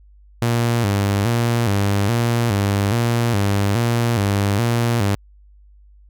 sawtooth tone with vibrato, 108.7 Hz, A2, 21 cents flat, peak -12 dBFS, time 0.42-5.15 s, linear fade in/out 0 ms, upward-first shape square, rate 1.2 Hz, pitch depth 140 cents each way, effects added 50 Hz sine -45 dBFS peak until 6.09 s

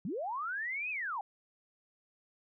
sine linear two-way sweep, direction up then down, 150 to 2595 to 752 Hz, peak -34 dBFS, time 0.05-1.21 s, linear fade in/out 2 ms, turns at 0.9 s, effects none

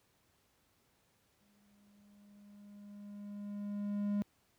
triangle tone with exponential growth, 204.4 Hz, G#3, 27 cents flat, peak -28 dBFS, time 1.41-4.22 s, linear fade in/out 0 ms, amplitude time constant 610 ms, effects pink hiss -73 dBFS RMS until 4.58 s + high-pass 60 Hz 12 dB/octave

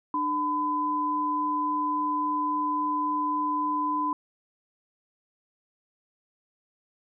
sine tone pair together, 299.4 / 1008 Hz, D4 / B5, +33 / +35 cents, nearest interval octave + major sixth, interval 2102 cents, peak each -31 / -25 dBFS, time 0.14-4.13 s, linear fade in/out 2 ms, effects none

